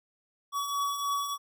square beating tone pair, 1130 / 1133.3 Hz, C#6 / C#6, +33 / +38 cents, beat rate 3.3 Hz, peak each -38 / -30 dBFS, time 0.52-1.38 s, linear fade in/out 50 ms, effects none

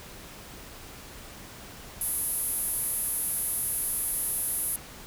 sawtooth tone with high-pass filter, 370 Hz, F#4, in tune, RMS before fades -30 dBFS, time 2.01-4.76 s, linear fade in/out 2 ms, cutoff 11000 Hz, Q 7.3, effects pink hiss -45 dBFS RMS until 5.06 s

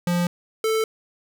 square tone pair in turn, 175.1 / 441.2 Hz, F3 / A4, +5 / +5 cents, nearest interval octave + major third, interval 1600 cents, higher second, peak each -20 / -20 dBFS, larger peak neither, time 0.07-0.27 / 0.64-0.84 s, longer neither, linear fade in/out 2 ms, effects none

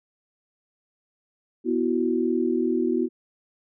sine chord, B suspended fourth, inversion none, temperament equal, 246.9 / 329.6 / 370 Hz, B3 / E4 / F#4, 0 / 0 / 0 cents, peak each -25 dBFS, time 1.64-3.09 s, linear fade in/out 50 ms, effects none

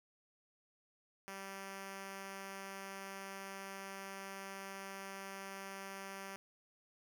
5% pulse tone, 194.8 Hz, G3, 11 cents flat, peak -34 dBFS, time 1.28-6.36 s, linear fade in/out 0 ms, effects none

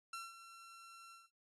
sawtooth tone with ADSR envelope, 1355 Hz, E6, 47 cents sharp, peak -39 dBFS, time 0.13-1.31 s, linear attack 4 ms, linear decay 190 ms, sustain -12 dB, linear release 190 ms, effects AAC 32 kbps

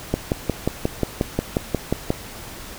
click train, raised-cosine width 2 ms, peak -5 dBFS, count 12, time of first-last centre 0.14-2.104 s, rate 5.6 Hz, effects pink hiss -37 dBFS RMS until 2.78 s

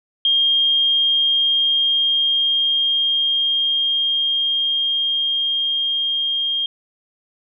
sine tone with level ramp, 3221 Hz, G7, 46 cents sharp, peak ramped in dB -13 to -18 dBFS, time 0.25-6.66 s, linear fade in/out 2 ms, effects none

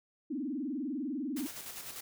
sine tone with vibrato, 276.7 Hz, C#4, 3 cents flat, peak -33 dBFS, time 0.3-1.47 s, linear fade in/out 10 ms, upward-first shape sine, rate 20 Hz, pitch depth 250 cents each way
white noise with tremolo, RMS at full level -43 dBFS, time 1.36-2.01 s, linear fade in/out 10 ms, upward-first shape square, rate 10 Hz, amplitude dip 40%
effects none

